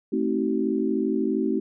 sine chord, A diminished seventh, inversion none, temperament just, 220 / 264 / 316.8 / 380.2 Hz, A3 / C4 / Eb4 / Gb4, 0 / +16 / +31 / +47 cents, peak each -27 dBFS, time 0.12-1.6 s, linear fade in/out 10 ms, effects none

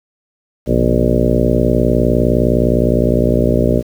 harmonic tone with a mistuned harmonic, 59.7 Hz, A#1, 42 cents sharp, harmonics 1 / 2 / 3 / 4 / 5 / 6 / 7 / 8 / 9 / 10, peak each -18 / -18 / -21 / -17 / -22 / -20 / -20 / -22 / -22 / -20 dBFS, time 0.66-3.83 s, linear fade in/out 50 ms, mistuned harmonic 2, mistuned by +130 cents, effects 7-bit

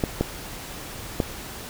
clicks, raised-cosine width 2 ms, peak -7 dBFS, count 3, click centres 0.038 / 0.21 / 1.202 s, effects pink hiss -37 dBFS RMS until 1.69 s

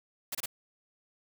white noise bursts, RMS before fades -35 dBFS, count 3, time 0.32-0.459 s, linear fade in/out 5 ms, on 29 ms, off 26 ms, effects none

